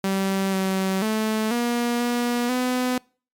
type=tone with pitch steps; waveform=sawtooth; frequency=193.4 / 190.6 / 217.8 / 239 / 241 / 251.5 Hz; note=G3 / G3 / A3 / A#3 / B3 / B3; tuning=-23 / -48 / -17 / +43 / -42 / +32 cents; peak=-17 dBFS; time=0.04-2.98 s; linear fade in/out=2 ms; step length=490 ms; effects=noise-tail reverb RT60 0.4 s tail -26 dB re dry + MP3 96 kbps